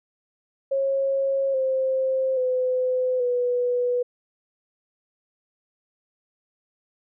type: tone with pitch steps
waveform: sine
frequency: 544 / 525.8 / 508.2 / 491.1 Hz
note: C#5 / C5 / B4 / B4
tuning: -33 / +8 / +49 / -10 cents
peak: -20 dBFS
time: 0.71-4.03 s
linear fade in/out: 10 ms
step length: 830 ms
effects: none